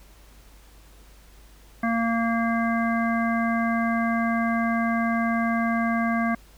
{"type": "harmonic tone", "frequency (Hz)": 230, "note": "A#3", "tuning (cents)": -23, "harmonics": [1, 3, 5, 7, 9], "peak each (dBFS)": [-23, -28, -30, -31, -33], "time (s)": [1.83, 6.35], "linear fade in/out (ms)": 5, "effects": ["added 50 Hz sine -49 dBFS peak until 6.57 s", "pink hiss -55 dBFS RMS until 6.57 s"]}